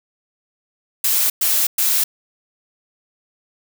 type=noise bursts; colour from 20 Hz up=blue; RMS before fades=-17 dBFS; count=3; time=1.04-2.04 s; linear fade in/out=5 ms; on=260 ms; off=110 ms; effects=none